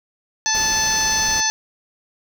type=harmonic tone; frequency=874 Hz; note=A5; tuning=12 cents flat; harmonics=1 / 2 / 3 / 4 / 5 / 6 / 7; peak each=-25 / -24 / -31 / -31 / -25 / -26 / -20 dBFS; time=0.46-1.5 s; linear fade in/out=0 ms
type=noise; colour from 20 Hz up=pink; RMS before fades=-31 dBFS; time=0.54-1.41 s; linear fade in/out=10 ms
effects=none